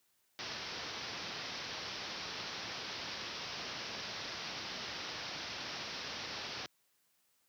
white low-pass noise, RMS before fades -43 dBFS, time 0.39-6.66 s, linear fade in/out 0 ms, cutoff 5700 Hz, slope 96 dB/octave, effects white hiss -75 dBFS RMS until 7.48 s + high-pass 80 Hz 12 dB/octave

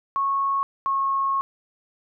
sine tone pair in turn, 1100 / 1091.1 Hz, C#6 / C#6, -14 / -28 cents, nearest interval unison, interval 14 cents, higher first, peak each -20 dBFS, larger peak neither, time 0.16-0.63 / 0.86-1.41 s, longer second, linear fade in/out 0 ms, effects none

